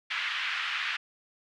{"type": "band-pass noise", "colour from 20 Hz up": "white", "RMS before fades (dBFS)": -32, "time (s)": [0.1, 0.97], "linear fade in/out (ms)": 10, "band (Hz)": [1300, 3000], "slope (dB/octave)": 24, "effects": []}